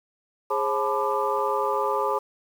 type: tone cluster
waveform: sine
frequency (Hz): 414.2 / 537 / 866 / 1000 / 1187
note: G#4 / C5 / A5 / B5 / D6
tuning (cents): -5 / +45 / -28 / +21 / +18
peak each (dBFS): -28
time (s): 0.5-2.19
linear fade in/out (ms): 10
effects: tanh soft clip ceiling -11 dBFS + 8-bit